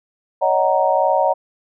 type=chord; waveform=sine; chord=D# minor seventh; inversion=third; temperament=just; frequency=560 / 622.3 / 746.7 / 933.4 Hz; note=C#5 / D#5 / F#5 / A#5; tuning=+18 / 0 / +16 / +2 cents; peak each=-19 dBFS; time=0.41-1.34 s; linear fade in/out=20 ms; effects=none